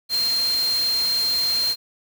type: tone in noise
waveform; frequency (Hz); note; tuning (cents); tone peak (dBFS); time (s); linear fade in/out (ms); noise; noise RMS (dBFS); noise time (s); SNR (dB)
sine; 4186; C8; 0; -19; 0.09-1.76; 50; white; -31; 0.09-1.76; +9
effects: none